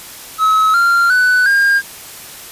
triangle tone with pitch steps, 1286 / 1386.3 / 1494.4 / 1610.9 Hz, E6 / F6 / F#6 / G6, -43 / -13 / +17 / +47 cents, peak -7 dBFS, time 0.38-1.82 s, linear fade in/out 50 ms, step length 360 ms, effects white hiss -33 dBFS RMS until 2.51 s + resampled to 32000 Hz

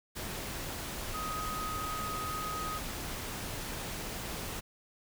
sine tone in noise, 1256 Hz, D#6, 16 cents sharp, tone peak -36 dBFS, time 1.13-2.79 s, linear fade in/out 20 ms, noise pink, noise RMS -39 dBFS, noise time 0.15-4.61 s, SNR 0 dB, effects none

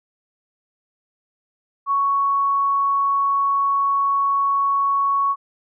sine tone, 1112 Hz, C#6, 5 cents sharp, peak -16 dBFS, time 1.86-5.36 s, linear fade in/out 50 ms, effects none

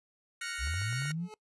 sawtooth chord, Gb major seventh, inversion third, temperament equal, 1396.9 / 1480 / 1864.7 / 2217 Hz, F6 / Gb6 / Bb6 / Db7, 0 / 0 / 0 / 0 cents, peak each -38 dBFS, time 0.41-1.12 s, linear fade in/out 5 ms
sine linear sweep, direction up, 58.27 to 185 Hz, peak -32 dBFS, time 0.58-1.29 s, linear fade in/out 50 ms
clicks, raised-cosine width 1 ms, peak -39 dBFS, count 7, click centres 0.673 / 0.74 / 0.817 / 0.927 / 1.021 / 1.055 / 1.107 s
25% pulse tone with exponential growth, 429.6 Hz, A4, 41 cents flat, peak -39 dBFS, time 1.12-1.34 s, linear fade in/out 1 ms, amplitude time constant 47 ms
effects noise-tail reverb RT60 0.1 s tail -23 dB re dry + resampled to 24000 Hz

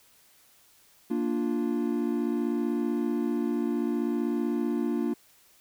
triangle chord, Bb major, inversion none, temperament equal, 233.1 / 293.7 / 349.2 Hz, Bb3 / D4 / F4, 0 / 0 / 0 cents, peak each -27 / -28 / -29 dBFS, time 1.1-5.14 s, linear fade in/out 10 ms, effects white hiss -60 dBFS RMS until 5.6 s

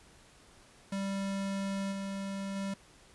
square tone with level steps, 196 Hz, G3, in tune, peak -33 / -36 / -34 dBFS, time 0.92-2.74 s, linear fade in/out 5 ms, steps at 1.91 / 2.55 s, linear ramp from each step 20 ms, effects pink hiss -59 dBFS RMS until 3.14 s + resampled to 24000 Hz

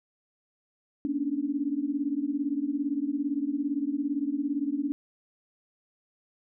sine tone cluster, 234.3 / 278.9 / 296.5 Hz, A#3 / C#4 / D4, +9 / +11 / +17 cents, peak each -38 / -29 / -30 dBFS, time 1.05-4.92 s, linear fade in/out 0 ms, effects none

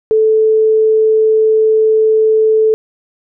sine tone, 437.5 Hz, A4, 10 cents flat, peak -7 dBFS, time 0.11-2.74 s, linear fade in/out 0 ms, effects none

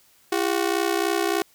sawtooth ring-modulated tone, 369.2 Hz, F#4, 4 cents flat, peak -14 dBFS, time 0.32-1.42 s, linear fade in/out 2 ms, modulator 31.7 Hz, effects white hiss -58 dBFS RMS until 1.54 s

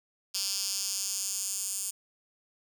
10% pulse tone with high-pass filter sweep, 196 Hz, G3, in tune, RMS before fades -33 dBFS, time 0.34-1.91 s, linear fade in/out 10 ms, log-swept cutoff 5000 to 7900 Hz, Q 2.3, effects none

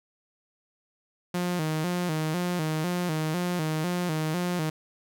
sawtooth tone with vibrato, 166.7 Hz, E3, 20 cents sharp, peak -22 dBFS, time 1.34-4.7 s, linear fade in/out 5 ms, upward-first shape square, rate 2 Hz, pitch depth 110 cents each way, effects none

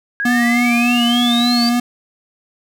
sine exponential sweep, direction up, 1621 to 4699 Hz, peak -17 dBFS, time 0.2-1.69 s, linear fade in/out 0 ms
square tone with vibrato, 240 Hz, B3, 49 cents flat, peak -14 dBFS, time 0.25-1.8 s, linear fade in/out 5 ms, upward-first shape sine, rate 3.4 Hz, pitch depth 24 cents each way
effects none

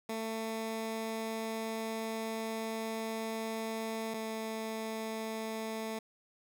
15% pulse tone pair in turn, 222.9 / 221.4 Hz, A3 / A3, +23 / +11 cents, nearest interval unison, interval 12 cents, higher first, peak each -29 / -30 dBFS, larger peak first, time 0.09-4.14 / 4.14-5.99 s, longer first, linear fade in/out 5 ms, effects none

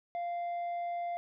sine tone with tanh clipping, 695 Hz, F5, 9 cents flat, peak -34 dBFS, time 0.15-1.17 s, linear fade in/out 0 ms, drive 4 dB, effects none

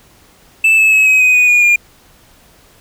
triangle tone with pitch steps, 2637 / 2604 / 2571 / 2538 / 2506 / 2475 / 2443 / 2413 Hz, E7 / E7 / E7 / D#7 / D#7 / D#7 / D#7 / D7, 0 / -22 / -44 / +34 / +12 / -10 / -32 / +46 cents, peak -5 dBFS, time 0.64-1.76 s, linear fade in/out 5 ms, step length 140 ms, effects pink hiss -47 dBFS RMS until 2.8 s

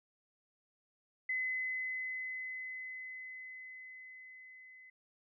sine tone with level ramp, 2030 Hz, B6, 47 cents sharp, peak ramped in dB -32 to -54 dBFS, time 1.29-4.9 s, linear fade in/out 5 ms, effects none

